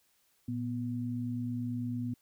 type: tone pair together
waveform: sine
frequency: 115.95 / 244.9 Hz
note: A#2 / B3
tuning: -9 / -14 cents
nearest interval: octave + minor second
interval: 1295 cents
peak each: -36 / -34 dBFS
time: 0.48-2.14 s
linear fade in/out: 5 ms
effects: white hiss -71 dBFS RMS until 2.21 s